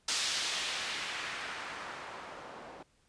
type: noise with low-pass filter sweep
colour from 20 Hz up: blue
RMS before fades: -38 dBFS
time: 0.08-2.83 s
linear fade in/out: 5 ms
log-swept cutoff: 5100 to 660 Hz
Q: 1
effects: pink hiss -70 dBFS RMS until 3.08 s + resampled to 22050 Hz